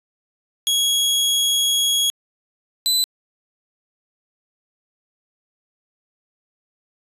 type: tone pair in turn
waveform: sawtooth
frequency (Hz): 3322 / 4011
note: G#7 / B7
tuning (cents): 0 / +26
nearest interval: minor third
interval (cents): 326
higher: second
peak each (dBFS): -13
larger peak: neither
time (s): 0.67-2.1 / 2.86-3.04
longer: first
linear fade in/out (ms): 0
effects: resampled to 32000 Hz